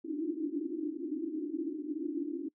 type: band-pass noise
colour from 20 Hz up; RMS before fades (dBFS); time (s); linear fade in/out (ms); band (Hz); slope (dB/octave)
white; -36; 0.04-2.49; 10; 280 to 340; 96
effects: noise-tail reverb RT60 0.1 s tail -23 dB re dry